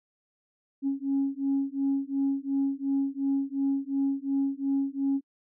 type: beating tone pair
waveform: sine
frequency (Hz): 273.5 / 276.3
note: C#4 / C#4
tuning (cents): -23 / -6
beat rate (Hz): 2.8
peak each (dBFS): -27 / -27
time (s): 0.82-5.21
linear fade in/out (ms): 50
effects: noise-tail reverb RT60 0.1 s tail -26 dB re dry + tanh soft clip ceiling -19 dBFS